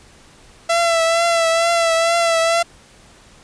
sawtooth tone with vibrato, 669 Hz, E5, 25 cents sharp, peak -10 dBFS, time 0.69-2.63 s, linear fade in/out 10 ms, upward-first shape triangle, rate 2.2 Hz, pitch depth 41 cents each way, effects pink hiss -47 dBFS RMS until 3.43 s + resampled to 22050 Hz

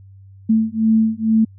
sine beating tone pair, 220.2 / 222.4 Hz, A3 / A3, +2 / +19 cents, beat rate 2.2 Hz, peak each -16 dBFS, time 0.49-1.45 s, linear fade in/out 10 ms, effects added 97 Hz sine -40 dBFS peak until 1.58 s

